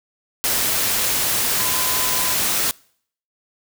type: tone in noise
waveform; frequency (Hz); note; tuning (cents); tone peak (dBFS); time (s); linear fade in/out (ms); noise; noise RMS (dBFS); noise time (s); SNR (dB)
sine; 1014; B5; +45; -30; 1.59-2.34; 0; white; -20; 0.44-2.71; -13
effects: noise-tail reverb RT60 0.6 s tail -25 dB re dry